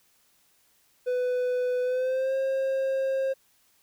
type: tone with pitch glide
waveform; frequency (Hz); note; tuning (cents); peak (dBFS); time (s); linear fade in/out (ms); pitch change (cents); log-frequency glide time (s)
triangle; 498.5 to 534.3; B4 to C5; +16 to +36; -22; 1.06-3.34; 20; +120; 1.82-2.35
effects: white hiss -65 dBFS RMS until 3.82 s